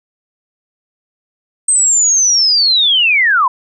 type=linear sweep; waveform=sine; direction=down; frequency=8372 to 959 Hz; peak=-8 dBFS; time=1.68-3.48 s; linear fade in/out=5 ms; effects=none